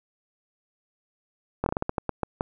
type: slowing click train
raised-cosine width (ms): 1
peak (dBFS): -11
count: 11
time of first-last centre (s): 1.64-2.409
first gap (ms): 22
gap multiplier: 1.26
effects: none